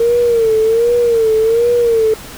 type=tone with vibrato; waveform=triangle; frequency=459 Hz; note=A#4; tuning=27 cents flat; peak=-5 dBFS; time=0-2.14 s; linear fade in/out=5 ms; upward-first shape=sine; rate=1.3 Hz; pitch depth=83 cents each way; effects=tanh soft clip ceiling -7 dBFS + pink hiss -32 dBFS RMS until 2.37 s